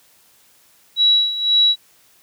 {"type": "tone with tremolo", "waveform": "sine", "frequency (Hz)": 3900, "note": "B7", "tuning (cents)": -23, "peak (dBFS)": -10, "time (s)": [0.96, 1.76], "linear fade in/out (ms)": 50, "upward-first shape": "sine", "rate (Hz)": 1.9, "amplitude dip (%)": 75, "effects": ["white hiss -54 dBFS RMS until 2.22 s", "high-pass 60 Hz 12 dB/octave"]}